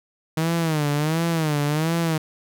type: tone with vibrato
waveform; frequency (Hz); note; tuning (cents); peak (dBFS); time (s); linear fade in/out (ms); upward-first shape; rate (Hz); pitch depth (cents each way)
sawtooth; 156.3; D#3; +8; -16; 0.37-2.18; 5; sine; 1.4; 130
effects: none